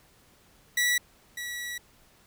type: tone pair in turn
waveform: sawtooth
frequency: 1948 / 1937 Hz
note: B6 / B6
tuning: -24 / -34 cents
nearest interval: unison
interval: 10 cents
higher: first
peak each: -19 / -30 dBFS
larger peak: first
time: 0.77-0.98 / 1.37-1.78 s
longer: second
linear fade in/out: 5 ms
effects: pink hiss -60 dBFS RMS until 2.26 s